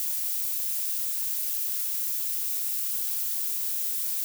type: noise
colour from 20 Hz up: violet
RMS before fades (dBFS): -29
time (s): 0-4.24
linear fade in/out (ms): 0
effects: none